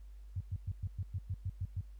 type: tone bursts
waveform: sine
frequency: 93.5 Hz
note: F#2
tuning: 19 cents sharp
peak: -33 dBFS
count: 10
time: 0.36-1.81 s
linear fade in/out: 5 ms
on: 46 ms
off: 110 ms
effects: added 50 Hz sine -48 dBFS peak until 1.99 s + pink hiss -74 dBFS RMS until 1.99 s